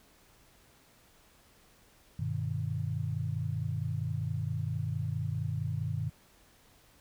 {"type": "chord", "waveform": "sine", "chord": "G augmented", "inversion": "none", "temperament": "just", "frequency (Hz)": [98, 122.5, 153.12], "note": ["G2", "B2", "D#3"], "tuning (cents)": [0, -14, -27], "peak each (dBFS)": [-35, -35, -35], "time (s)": [2.19, 6.1], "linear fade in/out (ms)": 5, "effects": ["pink hiss -62 dBFS RMS until 7 s"]}